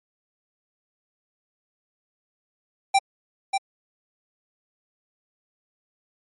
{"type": "tone with echo", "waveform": "square", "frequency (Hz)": 784, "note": "G5", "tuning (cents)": 0, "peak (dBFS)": -15, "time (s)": [2.94, 2.99], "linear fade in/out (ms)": 10, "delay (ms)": 590, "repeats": 1, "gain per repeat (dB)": -6, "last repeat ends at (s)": 3.58, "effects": ["MP3 48 kbps"]}